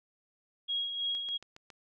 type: tone with tremolo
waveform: sine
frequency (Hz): 3294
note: G#7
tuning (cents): -15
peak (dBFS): -29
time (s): 0.68-1.38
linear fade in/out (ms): 20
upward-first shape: sine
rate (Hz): 3.1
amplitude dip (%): 50
type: click train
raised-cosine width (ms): 0.2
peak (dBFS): -32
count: 5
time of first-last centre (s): 1.15-1.702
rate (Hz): 7.24
effects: none